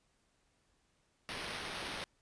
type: noise with sample-and-hold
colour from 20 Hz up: white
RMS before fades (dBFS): -42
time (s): 1.29-2.04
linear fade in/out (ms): 0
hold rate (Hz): 7350
effects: pink hiss -75 dBFS RMS until 2.21 s + resampled to 22050 Hz